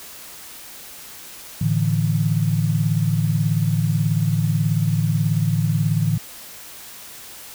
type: chord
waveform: sine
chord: A suspended fourth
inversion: none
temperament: just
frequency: 110 / 146.67 / 165 Hz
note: A2 / D3 / E3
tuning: 0 / -2 / +2 cents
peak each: -21 dBFS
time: 1.61-6.18 s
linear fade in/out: 5 ms
effects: white hiss -39 dBFS RMS until 7.54 s